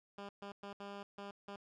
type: tone bursts at uneven times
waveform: 10% pulse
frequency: 200.8 Hz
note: G3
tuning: 42 cents sharp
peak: -37 dBFS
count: 6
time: 0.18-0.29 / 0.42-0.52 / 0.63-0.73 / 0.8-1.03 / 1.18-1.31 / 1.48-1.56 s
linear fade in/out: 2 ms
effects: low-pass 4000 Hz 12 dB/octave